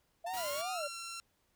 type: tone with vibrato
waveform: sine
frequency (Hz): 657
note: E5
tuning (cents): -6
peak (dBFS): -37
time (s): 0.24-0.88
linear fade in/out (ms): 10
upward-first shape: sine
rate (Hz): 2.7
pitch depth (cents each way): 240
type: exponential sweep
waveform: sawtooth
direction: up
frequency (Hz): 880 to 1396.9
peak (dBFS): -38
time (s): 0.26-0.87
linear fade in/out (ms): 10
type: noise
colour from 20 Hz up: white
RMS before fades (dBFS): -45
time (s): 0.33-0.62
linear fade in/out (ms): 10
type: tone with pitch glide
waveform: 10% pulse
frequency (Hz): 1396.9 to 1358.7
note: F6 to F6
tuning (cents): 0 to -48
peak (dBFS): -33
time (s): 0.37-1.2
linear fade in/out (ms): 0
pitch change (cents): -48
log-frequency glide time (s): 0.67-0.96
effects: pink hiss -75 dBFS RMS until 1.55 s